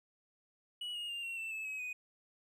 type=tone with pitch steps; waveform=triangle; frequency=2929 / 2862 / 2797 / 2733 / 2670 / 2609 / 2550 / 2492 Hz; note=F#7 / F7 / F7 / F7 / E7 / E7 / D#7 / D#7; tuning=-18 / +42 / +2 / -38 / +22 / -18 / +42 / +2 cents; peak=-37 dBFS; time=0.81-1.93 s; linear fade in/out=5 ms; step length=140 ms; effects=none